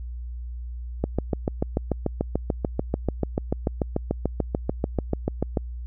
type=click train; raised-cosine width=2 ms; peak=-9 dBFS; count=32; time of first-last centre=1.04-5.572 s; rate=6.84 Hz; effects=added 60 Hz sine -31 dBFS peak until 5.86 s